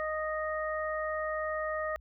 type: harmonic tone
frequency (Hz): 621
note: D#5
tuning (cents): -3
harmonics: 1 / 2 / 3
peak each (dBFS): -33 / -36 / -38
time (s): 0-1.96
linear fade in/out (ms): 0
effects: added 60 Hz sine -53 dBFS peak until 2 s